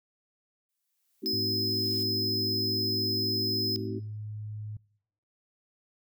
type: noise with exponential growth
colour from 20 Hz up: blue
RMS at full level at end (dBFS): -45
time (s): 0.69-2.03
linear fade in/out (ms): 0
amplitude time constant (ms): 290
type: chord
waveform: sine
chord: A diminished seventh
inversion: none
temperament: just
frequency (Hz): 220 / 264 / 316.8 / 380.2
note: A3 / C4 / Eb4 / Gb4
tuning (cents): 0 / +16 / +31 / +47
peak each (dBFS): -39 / -39 / -38 / -36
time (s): 1.22-4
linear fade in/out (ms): 20
type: tone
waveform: square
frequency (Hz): 5100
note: D#8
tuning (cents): +42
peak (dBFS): -28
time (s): 1.26-3.76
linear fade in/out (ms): 0
type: tone with pitch glide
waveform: sine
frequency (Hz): 104.9 to 106.18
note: G#2 to G#2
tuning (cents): +18 to +39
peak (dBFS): -35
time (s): 1.33-4.77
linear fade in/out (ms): 5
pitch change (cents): +21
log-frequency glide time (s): 3.13-3.51
effects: noise-tail reverb RT60 0.7 s tail -24 dB re dry